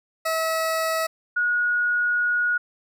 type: tone pair in turn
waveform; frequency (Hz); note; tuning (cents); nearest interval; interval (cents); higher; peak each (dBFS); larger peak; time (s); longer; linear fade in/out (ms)
20% pulse / sine; 646 / 1450.2; E5 / F#6; -35 / -35; octave + major second; 1400; second; -17 / -19; first; 0.25-1.07 / 1.36-2.58; second; 10
effects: none